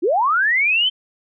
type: linear sweep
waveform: sine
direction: up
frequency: 293.7 to 3136 Hz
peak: -14 dBFS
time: 0.02-0.9 s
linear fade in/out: 20 ms
effects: none